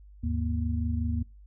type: tone cluster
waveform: sine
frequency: 78.7 / 104 / 236.1 Hz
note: D#2 / G#2 / A#3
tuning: +20 / +3 / +22 cents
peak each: -28 / -33 / -32 dBFS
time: 0.23-1.23 s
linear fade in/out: 10 ms
effects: noise-tail reverb RT60 0.3 s tail -25 dB re dry + added 50 Hz sine -48 dBFS peak until 1.46 s